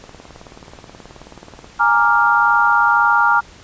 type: click train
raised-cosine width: 1 ms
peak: -23 dBFS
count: 31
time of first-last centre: 0.04-1.644 s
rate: 18.7 Hz
type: chord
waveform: sine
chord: Bb dominant seventh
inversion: third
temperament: equal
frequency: 830.6 / 932.3 / 1174.7 / 1396.9 Hz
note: Ab5 / Bb5 / D6 / F6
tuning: 0 / 0 / 0 / 0 cents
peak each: -19 / -16 / -19 / -14 dBFS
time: 1.79-3.41 s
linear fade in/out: 20 ms
effects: pink hiss -43 dBFS RMS until 3.63 s + resampled to 16000 Hz